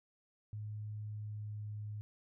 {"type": "tone with pitch glide", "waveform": "sine", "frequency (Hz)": [106, 105.27], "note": ["G#2", "G#2"], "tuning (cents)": [36, 24], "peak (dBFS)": -40, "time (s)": [0.53, 2.01], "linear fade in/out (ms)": 0, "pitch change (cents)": -12, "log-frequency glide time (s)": [1.03, 1.61], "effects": []}